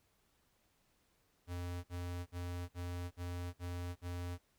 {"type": "tone bursts", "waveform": "square", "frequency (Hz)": 88.2, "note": "F2", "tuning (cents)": 18, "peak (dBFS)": -40, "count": 7, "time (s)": [1.47, 4.384], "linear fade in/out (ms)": 50, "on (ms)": 370, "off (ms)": 54, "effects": ["pink hiss -75 dBFS RMS until 4.58 s"]}